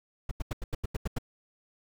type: noise bursts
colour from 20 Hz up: brown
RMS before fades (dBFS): -30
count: 9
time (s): 0.29-1.185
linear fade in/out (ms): 5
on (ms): 23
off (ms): 86
effects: none